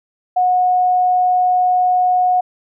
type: tone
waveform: sine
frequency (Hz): 729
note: F#5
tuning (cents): -26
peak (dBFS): -11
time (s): 0.36-2.41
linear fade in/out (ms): 10
effects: none